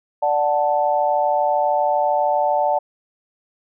sine chord, D major, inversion none, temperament equal, 587.3 / 740 / 880 Hz, D5 / F#5 / A5, 0 / 0 / 0 cents, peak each -20 dBFS, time 0.22-2.79 s, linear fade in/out 10 ms, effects none

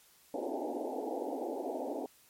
pink band-pass noise, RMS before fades -37 dBFS, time 0.34-2.06 s, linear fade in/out 2 ms, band 250 to 870 Hz, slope 96 dB/octave, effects white hiss -63 dBFS RMS until 2.29 s + MP3 64 kbps

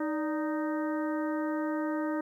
harmonic tone with a mistuned harmonic, 310.2 Hz, D#4, 5 cents flat, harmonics 1 / 2 / 3 / 4 / 5 / 6, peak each -30 / -36 / -40 / -42 / -44 / -46 dBFS, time 0-2.21 s, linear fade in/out 5 ms, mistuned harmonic 2, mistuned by -90 cents, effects 11-bit

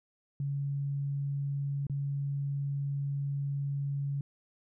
sine tone with dropouts, 140.5 Hz, C#3, 24 cents sharp, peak -30 dBFS, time 0.4-4.21 s, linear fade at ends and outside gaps 2 ms, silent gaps 1.868-1.897 s, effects none

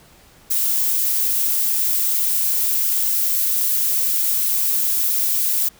violet noise, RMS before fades -19 dBFS, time 0.5-5.69 s, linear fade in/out 10 ms, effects pink hiss -50 dBFS RMS until 5.79 s

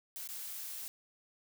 blue noise with dropouts, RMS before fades -43 dBFS, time 0.16-0.88 s, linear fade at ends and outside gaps 0 ms, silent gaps 0.275-0.289 s, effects none

